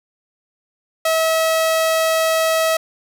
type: tone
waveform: sawtooth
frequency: 645 Hz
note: E5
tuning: 38 cents flat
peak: -11 dBFS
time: 1.05-2.77 s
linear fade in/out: 5 ms
effects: none